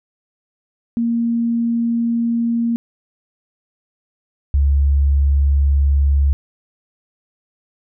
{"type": "tone pair in turn", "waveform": "sine", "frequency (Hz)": [233.1, 70.15], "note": ["A#3", "C#2"], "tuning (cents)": [0, 21], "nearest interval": "octave + major sixth", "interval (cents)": 2079, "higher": "first", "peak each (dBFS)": [-15, -11], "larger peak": "second", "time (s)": [[0.97, 2.76], [4.54, 6.33]], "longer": "neither", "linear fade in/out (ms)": 0, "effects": []}